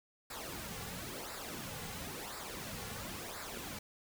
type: noise with flanger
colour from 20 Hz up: pink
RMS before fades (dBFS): -44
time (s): 0.3-3.79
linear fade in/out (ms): 5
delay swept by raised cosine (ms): 0.32 to 3.22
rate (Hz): 0.97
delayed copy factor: -0.65
effects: none